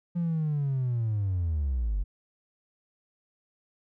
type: linear sweep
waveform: triangle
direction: down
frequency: 175 to 43.94 Hz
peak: -22 dBFS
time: 0.15-2.04 s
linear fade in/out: 20 ms
effects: tanh soft clip ceiling -21 dBFS

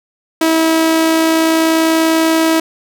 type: tone with amplitude modulation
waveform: sawtooth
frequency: 323.4 Hz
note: E4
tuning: 33 cents flat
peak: -5 dBFS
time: 0.41-2.6 s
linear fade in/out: 5 ms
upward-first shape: sine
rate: 60.5 Hz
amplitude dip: 25%
effects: none

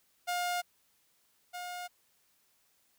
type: tone pair in turn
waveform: sawtooth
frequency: 710 / 714.1 Hz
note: F5 / F5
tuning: +28 / +38 cents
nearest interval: unison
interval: 10 cents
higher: second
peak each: -27 / -35 dBFS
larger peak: first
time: 0.27-0.62 / 1.53-1.88 s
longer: neither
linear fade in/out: 20 ms
effects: white hiss -71 dBFS RMS until 2.98 s

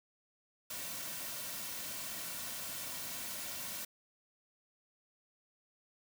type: noise with comb filter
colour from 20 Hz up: white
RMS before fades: -42 dBFS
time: 0.7-3.85 s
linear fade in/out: 5 ms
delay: 2.4 ms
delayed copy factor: -0.5
effects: none

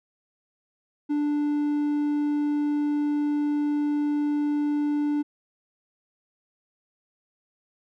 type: tone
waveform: triangle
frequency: 294 Hz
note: D4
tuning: 2 cents sharp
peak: -20 dBFS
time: 1.09-5.23 s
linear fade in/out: 20 ms
effects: none

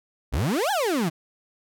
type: exponential two-way sweep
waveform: 35% pulse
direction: up then down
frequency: 53.5 to 880 to 148.9 Hz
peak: -20 dBFS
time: 0.32-1.1 s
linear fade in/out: 20 ms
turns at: 0.71 s
effects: none

